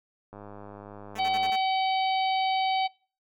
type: click train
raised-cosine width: 1 ms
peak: -30 dBFS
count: 120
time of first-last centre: 0.33-1.497 s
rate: 102 Hz
type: tone bursts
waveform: 5% pulse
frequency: 220 Hz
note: A3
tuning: in tune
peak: -27 dBFS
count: 5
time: 1.15-1.563 s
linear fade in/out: 10 ms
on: 49 ms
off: 42 ms
type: harmonic tone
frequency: 762 Hz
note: G5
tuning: 49 cents flat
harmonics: 1 / 3 / 4 / 5 / 6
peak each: -24 / -34 / -36 / -38 / -40 dBFS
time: 1.18-2.88 s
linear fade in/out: 20 ms
effects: noise-tail reverb RT60 0.4 s tail -24 dB re dry